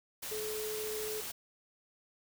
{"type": "tone in noise", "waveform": "sine", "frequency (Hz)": 430, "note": "A4", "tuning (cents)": -40, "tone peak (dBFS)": -37, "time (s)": [0.31, 1.21], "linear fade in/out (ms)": 10, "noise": "white", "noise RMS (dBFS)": -41, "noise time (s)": [0.22, 1.32], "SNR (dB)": 1, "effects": []}